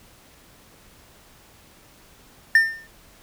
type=tone with exponential decay; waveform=triangle; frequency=1803 Hz; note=A6; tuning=42 cents sharp; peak=-7 dBFS; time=2.55-2.87 s; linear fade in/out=2 ms; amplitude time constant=68 ms; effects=pink hiss -52 dBFS RMS until 3.22 s